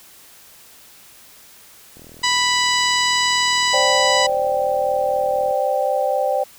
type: click train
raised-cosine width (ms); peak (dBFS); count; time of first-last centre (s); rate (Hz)
2; -30; 144; 1.97-5.51; 40.4
type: harmonic tone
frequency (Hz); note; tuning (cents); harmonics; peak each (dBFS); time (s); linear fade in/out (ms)
987.8; B5; 0; 1 / 2 / 3 / 4 / 5 / 6 / 7 / 8; -21 / -21 / -23 / -24 / -24 / -31 / -31 / -28; 2.23-4.27; 10
type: chord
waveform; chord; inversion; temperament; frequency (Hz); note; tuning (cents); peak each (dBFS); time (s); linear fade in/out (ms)
sine; C suspended second; none; equal; 523.3 / 587.3 / 784; C5 / D5 / G5; 0 / 0 / 0; -21; 3.73-6.44; 10
effects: white hiss -46 dBFS RMS until 6.58 s